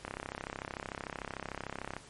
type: click train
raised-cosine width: 0.5 ms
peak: -22 dBFS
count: 65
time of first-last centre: 0.05-1.966 s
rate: 33.4 Hz
effects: pink hiss -54 dBFS RMS until 2.09 s + MP3 48 kbps